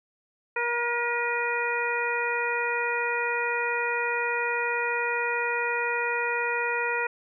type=harmonic tone with a mistuned harmonic; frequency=475.8 Hz; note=A#4; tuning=35 cents sharp; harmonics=1 / 2 / 3 / 4 / 5; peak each=-31 / -31 / -31 / -31 / -31 dBFS; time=0.56-7.07 s; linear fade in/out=5 ms; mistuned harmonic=5; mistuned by=+47 cents; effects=none